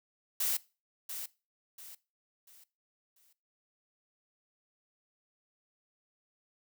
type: noise with echo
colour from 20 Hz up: blue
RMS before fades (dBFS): -31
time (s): 0.4-0.57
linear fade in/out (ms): 5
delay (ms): 690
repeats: 4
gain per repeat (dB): -9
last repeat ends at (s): 3.33
effects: noise-tail reverb RT60 0.3 s tail -20 dB re dry